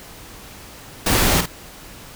pink noise with echo, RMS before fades -17 dBFS, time 1.06-1.41 s, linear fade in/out 5 ms, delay 50 ms, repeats 1, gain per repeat -8 dB, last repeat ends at 1.46 s, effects pink hiss -40 dBFS RMS until 2.15 s

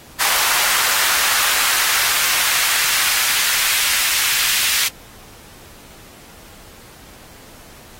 pink noise with high-pass filter sweep, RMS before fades -18 dBFS, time 0.19-4.89 s, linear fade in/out 20 ms, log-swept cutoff 1100 to 2200 Hz, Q 1, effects pink hiss -43 dBFS RMS until 7.99 s + AAC 48 kbps

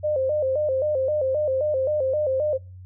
sine tone with vibrato, 564 Hz, C#5, 30 cents sharp, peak -20 dBFS, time 0.03-2.58 s, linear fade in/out 20 ms, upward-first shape square, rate 3.8 Hz, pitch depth 120 cents each way, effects noise-tail reverb RT60 0.3 s tail -26 dB re dry + added 92 Hz sine -39 dBFS peak until 2.85 s

